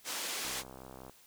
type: band-pass noise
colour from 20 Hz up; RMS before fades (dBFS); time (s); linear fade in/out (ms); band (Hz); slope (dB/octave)
white; -38; 0.04-0.64; 50; 280 to 8400; 12
type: click train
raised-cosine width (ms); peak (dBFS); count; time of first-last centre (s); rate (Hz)
1; -34; 43; 0.45-1.096; 65
effects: white hiss -61 dBFS RMS until 1.26 s